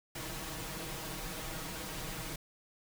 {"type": "noise with comb filter", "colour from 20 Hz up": "pink", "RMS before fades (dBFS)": -41, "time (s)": [0.15, 2.36], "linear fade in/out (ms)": 5, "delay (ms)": 6.3, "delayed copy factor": 0.7, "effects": []}